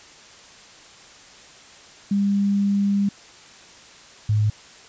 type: tone pair in turn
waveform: sine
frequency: 200.4 / 106.16 Hz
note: G3 / G#2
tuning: +38 / +38 cents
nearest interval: major seventh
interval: 1100 cents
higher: first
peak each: -17 / -16 dBFS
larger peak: second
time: 2.11-3.09 / 4.29-4.5 s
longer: first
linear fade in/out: 5 ms
effects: white hiss -46 dBFS RMS until 4.88 s + resampled to 16000 Hz